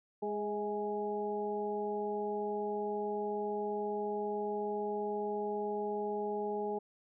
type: harmonic tone with a mistuned harmonic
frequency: 207.7 Hz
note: G#3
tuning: in tune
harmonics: 1 / 2 / 3 / 4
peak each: -42 / -35 / -44 / -39 dBFS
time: 0.22-6.79 s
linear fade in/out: 10 ms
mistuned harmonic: 3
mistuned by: +40 cents
effects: none